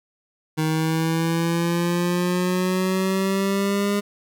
25% pulse exponential sweep, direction up, 156.3 to 204.2 Hz, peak -16 dBFS, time 0.57-4.01 s, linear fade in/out 20 ms, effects none

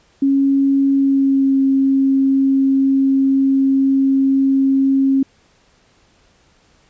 sine tone with pitch glide, 274.6 to 270.2 Hz, C#4 to C#4, -16 to -44 cents, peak -11 dBFS, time 0.22-5.23 s, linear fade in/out 5 ms, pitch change -28 cents, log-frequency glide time 0.93-1.56 s, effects pink hiss -55 dBFS RMS until 6.89 s + resampled to 16000 Hz

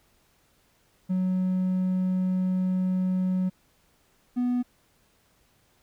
triangle tone pair in turn, 185 / 246.3 Hz, F#3 / B3, 0 / -5 cents, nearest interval perfect fourth, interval 495 cents, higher second, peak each -20 dBFS, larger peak neither, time 1.09-3.5 / 4.36-4.63 s, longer first, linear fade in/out 20 ms, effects tanh soft clip ceiling -16 dBFS + pink hiss -65 dBFS RMS until 5.82 s

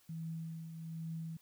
sine tone with tremolo, 162.8 Hz, E3, 21 cents flat, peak -38 dBFS, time 0.09-1.37 s, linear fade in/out 5 ms, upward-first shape triangle, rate 1.2 Hz, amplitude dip 55%, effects white hiss -68 dBFS RMS until 1.41 s

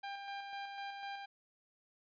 sawtooth tone with tremolo, 797 Hz, G5, 28 cents sharp, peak -37 dBFS, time 0.03-1.26 s, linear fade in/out 10 ms, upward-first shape square, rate 4 Hz, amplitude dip 35%, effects resampled to 11025 Hz

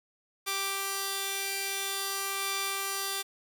5% pulse tone pair together, 392 / 1175.5 Hz, G4 / D6, 0 / +1 cents, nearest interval octave + perfect fifth, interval 1901 cents, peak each -23 / -21 dBFS, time 0.46-3.23 s, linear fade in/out 20 ms, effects none

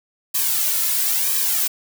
blue noise with flanger, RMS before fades -20 dBFS, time 0.34-1.68 s, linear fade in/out 10 ms, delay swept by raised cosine 1.4 to 2.6 ms, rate 1 Hz, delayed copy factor -0.8, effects none

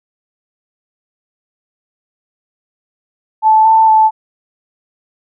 sine tone with pitch steps, 873 / 887 / 874 Hz, A5 / A5 / A5, -14 / +14 / -12 cents, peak -5 dBFS, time 3.42-4.11 s, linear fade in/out 50 ms, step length 230 ms, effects none

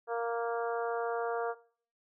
harmonic tone, 233.1 Hz, A#3, in tune, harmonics 2 / 3 / 4 / 5 / 6 / 7, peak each -33 / -36 / -41 / -42 / -43 / -49 dBFS, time 0.07-1.55 s, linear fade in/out 50 ms, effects noise-tail reverb RT60 0.5 s tail -19 dB re dry

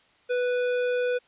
sine tone with hard clipping, 493.9 Hz, B4, in tune, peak -25 dBFS, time 0.29-1.19 s, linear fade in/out 20 ms, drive 12 dB, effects white hiss -61 dBFS RMS until 1.27 s + resampled to 8000 Hz

